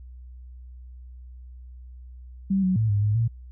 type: tone with pitch steps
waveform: sine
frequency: 193.8 / 185.6 / 110.7 / 102.5 / 105.1 / 115 Hz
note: G3 / F#3 / A2 / G#2 / G#2 / A#2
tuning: -20 / +6 / +11 / -22 / +21 / -23 cents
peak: -19 dBFS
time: 2.5-3.28 s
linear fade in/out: 10 ms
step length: 130 ms
effects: added 62 Hz sine -40 dBFS peak until 3.51 s